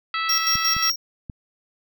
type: harmonic tone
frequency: 656 Hz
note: E5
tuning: 9 cents flat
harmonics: 2 / 3 / 4 / 5 / 6 / 7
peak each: -25 / -29 / -31 / -33 / -35 / -36 dBFS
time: 0.14-0.9 s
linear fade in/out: 2 ms
type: tone with tremolo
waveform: square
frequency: 5588 Hz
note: F8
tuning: in tune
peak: -19 dBFS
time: 0.29-0.96 s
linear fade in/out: 5 ms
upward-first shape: square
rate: 5.6 Hz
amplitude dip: 65%
type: clicks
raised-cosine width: 5 ms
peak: -21 dBFS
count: 3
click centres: 0.555 / 0.766 / 1.298 s
effects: none